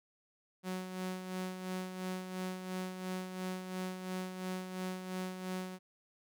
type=tone with tremolo; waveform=sawtooth; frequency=185 Hz; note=F#3; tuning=in tune; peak=-32 dBFS; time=0.63-5.79 s; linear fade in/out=50 ms; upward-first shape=sine; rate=2.9 Hz; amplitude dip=55%; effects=none